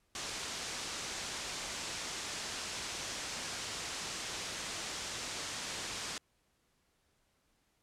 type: low-pass noise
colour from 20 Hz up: white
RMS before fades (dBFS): -41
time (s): 0.15-6.18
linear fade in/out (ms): 2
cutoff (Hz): 7500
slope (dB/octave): 24
effects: pink hiss -75 dBFS RMS until 7.82 s + low-pass 12000 Hz 12 dB/octave